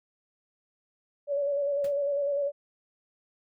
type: tone with vibrato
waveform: sine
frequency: 568 Hz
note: C#5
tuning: 42 cents sharp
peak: -25 dBFS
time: 1.27-2.52 s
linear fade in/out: 50 ms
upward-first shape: square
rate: 10 Hz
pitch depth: 28 cents each way
type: noise with exponential decay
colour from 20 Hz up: pink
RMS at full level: -42 dBFS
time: 1.84-1.96 s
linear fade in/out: 5 ms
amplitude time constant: 24 ms
effects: none